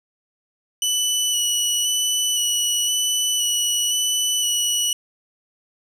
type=tone with vibrato; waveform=20% pulse; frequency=2960 Hz; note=F#7; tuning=in tune; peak=-13 dBFS; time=0.82-4.93 s; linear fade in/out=2 ms; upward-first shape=square; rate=0.97 Hz; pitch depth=13 cents each way; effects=none